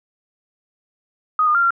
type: tone with pitch steps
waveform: sine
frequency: 1250 / 1217 / 1388 / 1375 Hz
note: D#6 / D#6 / F6 / F6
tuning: +8 / -39 / -11 / -27 cents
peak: -13 dBFS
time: 1.39-1.706 s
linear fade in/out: 2 ms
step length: 79 ms
effects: none